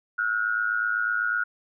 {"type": "tone with amplitude modulation", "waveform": "sine", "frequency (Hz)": 1442, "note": "F#6", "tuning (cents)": -45, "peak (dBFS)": -19, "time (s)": [0.18, 1.44], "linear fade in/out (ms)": 10, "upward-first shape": "sine", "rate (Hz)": 108, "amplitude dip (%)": 80, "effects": []}